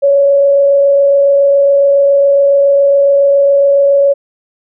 sine tone with frequency modulation, 560 Hz, C#5, 18 cents sharp, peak -5 dBFS, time 0.02-4.14 s, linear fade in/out 20 ms, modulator 27.2 Hz, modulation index 0.21, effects none

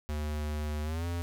square tone with pitch glide, 75.3 to 86 Hz, D2 to F2, +44 to -26 cents, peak -32 dBFS, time 0.09-1.22 s, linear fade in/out 0 ms, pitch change +230 cents, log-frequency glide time 0.83-1.06 s, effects none

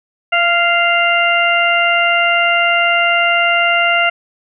harmonic tone with a mistuned harmonic, 696 Hz, F5, 6 cents flat, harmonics 1 / 2 / 3 / 4, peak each -16 / -16 / -16 / -16 dBFS, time 0.32-4.1 s, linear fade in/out 10 ms, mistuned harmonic 1, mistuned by -26 cents, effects none

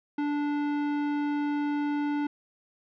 sine tone with tanh clipping, 292 Hz, D4, 10 cents flat, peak -28 dBFS, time 0.18-2.27 s, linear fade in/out 5 ms, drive 16 dB, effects none

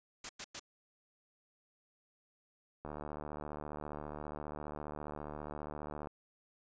white noise bursts, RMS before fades -42 dBFS, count 3, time 0.24-0.596 s, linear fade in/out 5 ms, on 52 ms, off 100 ms
click train, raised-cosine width 1 ms, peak -29 dBFS, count 242, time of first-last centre 2.85-6.072 s, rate 74.8 Hz
effects resampled to 16000 Hz

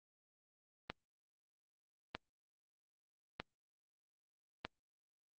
click train, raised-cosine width 0.3 ms, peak -23 dBFS, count 4, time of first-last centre 0.9-4.65 s, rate 0.8 Hz, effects Opus 32 kbps

